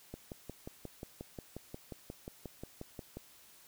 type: click train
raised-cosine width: 2 ms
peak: -29 dBFS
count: 18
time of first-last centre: 0.14-3.17 s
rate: 5.61 Hz
effects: white hiss -60 dBFS RMS until 3.67 s